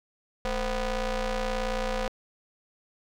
sawtooth ring-modulated tone, 243.7 Hz, B3, 23 cents flat, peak -20 dBFS, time 0.45-2.08 s, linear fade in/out 0 ms, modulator 273 Hz, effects low-pass 6000 Hz 12 dB/octave + 10-bit

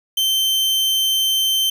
40% pulse tone, 3106 Hz, G7, 17 cents flat, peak -15 dBFS, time 0.17-1.7 s, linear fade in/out 5 ms, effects none

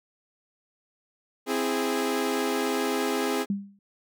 sawtooth chord, C augmented, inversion none, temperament equal with one note detuned, 261.6 / 329.6 / 413.2 Hz, C4 / E4 / G#4, 0 / 0 / -9 cents, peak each -25 / -28 / -24 dBFS, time 1.46-3.46 s, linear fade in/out 50 ms
sine tone with exponential decay, 199.5 Hz, G3, 31 cents sharp, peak -21 dBFS, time 3.5-3.79 s, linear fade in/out 2 ms, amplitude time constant 63 ms
effects none

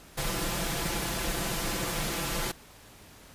pink noise with comb filter, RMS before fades -31 dBFS, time 0.17-2.52 s, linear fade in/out 10 ms, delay 5.9 ms, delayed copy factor +0.7, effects pink hiss -52 dBFS RMS until 3.34 s + resampled to 32000 Hz

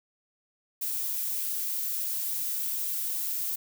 violet noise, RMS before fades -31 dBFS, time 0.81-3.56 s, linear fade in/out 10 ms, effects none

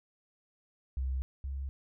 sine tone pair in turn, 65.41 / 67.94 Hz, C2 / C#2, 0 / -34 cents, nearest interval minor second, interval 66 cents, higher second, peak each -30 / -34 dBFS, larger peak first, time 0.97-1.22 / 1.44-1.69 s, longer neither, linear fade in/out 0 ms, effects none

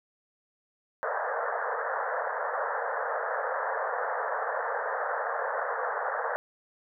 pink band-pass noise, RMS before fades -31 dBFS, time 1.03-6.36 s, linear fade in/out 0 ms, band 460 to 1800 Hz, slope 96 dB/octave, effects none

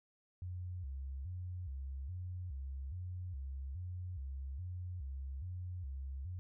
sine tone with vibrato, 78 Hz, D#2, 5 cents sharp, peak -40 dBFS, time 0.42-6.39 s, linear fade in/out 0 ms, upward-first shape square, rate 1.2 Hz, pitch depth 250 cents each way, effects none

